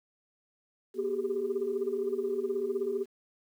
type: tone cluster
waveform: sine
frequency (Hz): 241.5 / 386.6 / 402.5 / 421.7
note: B3 / G4 / G4 / G#4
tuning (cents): -39 / -24 / +46 / +26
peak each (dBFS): -40 / -31 / -33 / -36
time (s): 0.94-3.06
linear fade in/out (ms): 50
effects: tanh soft clip ceiling -21 dBFS + 10-bit